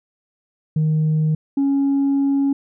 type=tone pair in turn; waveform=sine; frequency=155.56 / 277.2 Hz; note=D#3 / C#4; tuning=0 / 0 cents; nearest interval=minor seventh; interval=1000 cents; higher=second; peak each=-13 dBFS; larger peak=neither; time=0.76-1.35 / 1.57-2.53 s; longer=second; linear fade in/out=5 ms; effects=tanh soft clip ceiling -13 dBFS